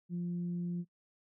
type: tone with frequency modulation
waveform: sine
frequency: 174.61 Hz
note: F3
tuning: in tune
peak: -33 dBFS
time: 0.09-0.85 s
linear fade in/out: 50 ms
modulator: 174 Hz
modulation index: 0.29
effects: noise-tail reverb RT60 0.1 s tail -23 dB re dry + high-pass 80 Hz 12 dB/octave